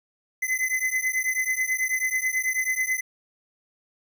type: beating tone pair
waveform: square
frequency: 2030 / 2039.2 Hz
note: B6 / C7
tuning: +47 / -45 cents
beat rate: 9.2 Hz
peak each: -27 dBFS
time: 0.42-3.01 s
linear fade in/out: 10 ms
effects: none